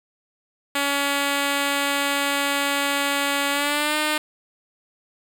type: tone with pitch glide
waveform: 5% pulse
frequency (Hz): 282.1 to 304.1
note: C#4 to D#4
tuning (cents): +30 to -40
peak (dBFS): -9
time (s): 0.75-4.18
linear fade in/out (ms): 5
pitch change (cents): +130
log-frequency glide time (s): 3.51-3.97
effects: 8-bit

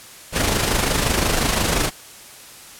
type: noise with amplitude modulation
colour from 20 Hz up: pink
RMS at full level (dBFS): -17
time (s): 0.32-1.91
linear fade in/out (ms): 50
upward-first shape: sine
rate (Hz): 25.7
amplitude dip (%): 50
effects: white hiss -41 dBFS RMS until 2.79 s + low-pass 12000 Hz 12 dB/octave

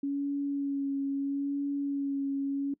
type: tone with vibrato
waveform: sine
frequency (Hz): 279.4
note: C#4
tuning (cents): +14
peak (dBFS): -28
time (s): 0.03-2.74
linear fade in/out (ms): 5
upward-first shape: sine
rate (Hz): 0.76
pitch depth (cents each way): 20
effects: noise-tail reverb RT60 0.1 s tail -22 dB re dry

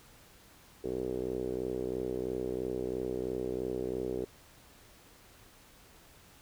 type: tone with low-pass filter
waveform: 5% pulse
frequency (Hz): 63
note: B1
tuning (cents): +35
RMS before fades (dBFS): -35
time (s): 0.84-4.25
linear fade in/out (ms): 5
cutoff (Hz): 410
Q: 5.2
effects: pink hiss -58 dBFS RMS until 6.41 s

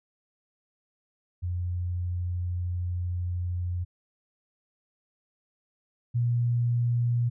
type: tone pair in turn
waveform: sine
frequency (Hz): 88.7 / 119.7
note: F2 / A#2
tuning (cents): +27 / +46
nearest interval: perfect fourth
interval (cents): 519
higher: second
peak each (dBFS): -27 / -22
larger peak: second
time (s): 1.42-3.85 / 6.14-7.3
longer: first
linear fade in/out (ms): 20
effects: none

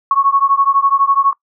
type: beating tone pair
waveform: sine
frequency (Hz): 1100 / 1112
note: C#6 / C#6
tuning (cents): -14 / +5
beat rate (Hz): 12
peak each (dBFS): -13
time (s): 0.11-1.33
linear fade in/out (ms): 2
effects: noise-tail reverb RT60 0.1 s tail -21 dB re dry

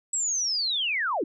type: linear sweep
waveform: sine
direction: down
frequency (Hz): 7840 to 246.9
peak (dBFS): -24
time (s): 0.13-1.24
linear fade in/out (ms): 5
effects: none

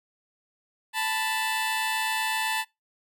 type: tone pair together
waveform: 15% pulse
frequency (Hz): 880 / 987.8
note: A5 / B5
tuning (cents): 0 / 0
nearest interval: major second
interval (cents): 200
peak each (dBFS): -20 / -26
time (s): 0.93-2.65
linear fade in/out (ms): 50
effects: noise-tail reverb RT60 0.2 s tail -23 dB re dry

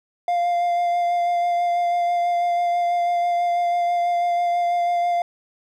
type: tone with vibrato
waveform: triangle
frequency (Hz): 698.5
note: F5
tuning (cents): 0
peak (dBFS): -16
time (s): 0.28-5.22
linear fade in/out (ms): 2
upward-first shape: sine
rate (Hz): 6.1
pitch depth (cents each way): 13
effects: none

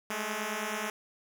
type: beating tone pair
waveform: 5% pulse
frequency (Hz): 207.6 / 217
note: G#3 / A3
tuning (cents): 0 / -24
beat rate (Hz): 9.4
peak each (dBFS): -25 / -23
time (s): 0.1-0.9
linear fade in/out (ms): 2
effects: none

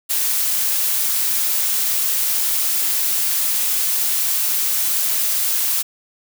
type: noise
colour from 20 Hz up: blue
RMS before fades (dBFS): -19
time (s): 0.09-5.83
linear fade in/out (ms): 20
effects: none

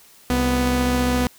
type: tone pair together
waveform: sawtooth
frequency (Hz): 65.58 / 247.6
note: C2 / B3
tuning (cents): +5 / +5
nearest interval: octave + major seventh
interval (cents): 2300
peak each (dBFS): -19 / -15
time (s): 0.3-1.27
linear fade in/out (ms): 0
effects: white hiss -50 dBFS RMS until 1.38 s

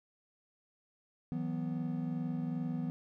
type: chord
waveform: triangle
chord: E suspended second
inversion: none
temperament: equal with one note detuned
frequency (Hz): 162.64 / 185 / 246.9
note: E3 / F#3 / B3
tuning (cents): -23 / 0 / 0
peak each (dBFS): -35 / -39 / -35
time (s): 1.32-2.9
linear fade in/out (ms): 0
effects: none

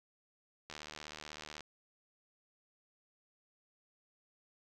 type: click train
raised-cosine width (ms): 0.2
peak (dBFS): -28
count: 70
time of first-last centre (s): 0.7-1.607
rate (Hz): 76.1
effects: none

